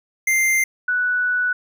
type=tone pair in turn; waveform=square / sine; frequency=2093 / 1480 Hz; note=C7 / F#6; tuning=0 / 0 cents; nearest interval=tritone; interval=600 cents; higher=first; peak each=-16 / -17 dBFS; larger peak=first; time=0.27-0.64 / 0.88-1.53 s; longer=second; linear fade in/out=5 ms; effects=none